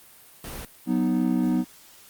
pink noise, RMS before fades -36 dBFS, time 0.44-0.65 s, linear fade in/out 2 ms
triangle chord, B major, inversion second, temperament equal, 185 / 246.9 / 311.1 Hz, F#3 / B3 / D#4, 0 / 0 / 0 cents, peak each -24 / -21 / -24 dBFS, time 0.86-1.65 s, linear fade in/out 50 ms
effects white hiss -51 dBFS RMS until 2.09 s + Opus 32 kbps

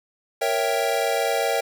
square chord, A# diminished seventh, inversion none, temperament equal, 466.2 / 554.4 / 659.3 / 784 Hz, A#4 / C#5 / E5 / G5, 0 / 0 / 0 / 0 cents, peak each -27 dBFS, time 0.41-1.61 s, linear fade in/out 10 ms, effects none

